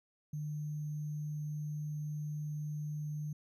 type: tone with sample-and-hold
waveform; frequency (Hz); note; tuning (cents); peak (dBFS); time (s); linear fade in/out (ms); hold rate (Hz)
sine; 150.3; D3; +40; -36; 0.33-3.33; 5; 6300
effects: resampled to 32000 Hz